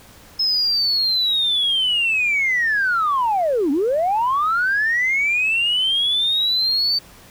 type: linear two-way sweep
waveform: sine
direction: down then up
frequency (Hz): 5200 to 261.6 to 4592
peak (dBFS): -15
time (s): 0.39-6.99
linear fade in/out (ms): 10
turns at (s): 3.71
effects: tanh soft clip ceiling -12 dBFS + pink hiss -46 dBFS RMS until 7.3 s